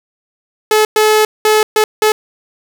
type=tone bursts at uneven times; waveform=sawtooth; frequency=429.8 Hz; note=A4; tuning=41 cents flat; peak=-4 dBFS; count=5; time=0.71-0.85 / 0.96-1.25 / 1.45-1.63 / 1.76-1.84 / 2.02-2.12 s; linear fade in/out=2 ms; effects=none